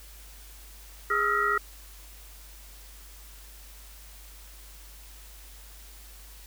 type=tone cluster; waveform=sine; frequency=411.9 / 1256 / 1311 / 1387 / 1908 Hz; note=G#4 / D#6 / E6 / F6 / A#6; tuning=-14 / +16 / -10 / -12 / +40 cents; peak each=-32 / -29 / -31 / -27 / -29 dBFS; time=1.1-1.58 s; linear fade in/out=5 ms; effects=added 50 Hz sine -47 dBFS peak until 6.46 s + white hiss -51 dBFS RMS until 6.46 s